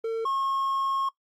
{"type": "tone pair in turn", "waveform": "triangle", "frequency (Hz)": [452, 1084.4], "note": ["A4", "C#6"], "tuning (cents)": [47, -38], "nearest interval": "octave + minor third", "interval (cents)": 1515, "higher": "second", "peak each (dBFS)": -23, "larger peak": "neither", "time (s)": [[0.04, 0.25], [0.25, 1.09]], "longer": "second", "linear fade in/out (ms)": 5, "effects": ["noise-tail reverb RT60 0.1 s tail -18 dB re dry", "Opus 32 kbps"]}